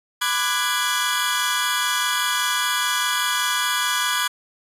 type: tone cluster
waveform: sawtooth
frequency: 1000 / 1182 / 1477 / 1658 / 3361 Hz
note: B5 / D6 / F#6 / G#6 / G#7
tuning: +21 / +11 / -3 / -3 / +20 cents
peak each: -23 dBFS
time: 0.21-4.28 s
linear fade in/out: 10 ms
effects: resampled to 32000 Hz